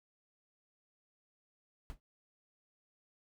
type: noise with exponential decay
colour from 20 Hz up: brown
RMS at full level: -39 dBFS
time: 1.9-2 s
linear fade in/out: 0 ms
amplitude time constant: 20 ms
effects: none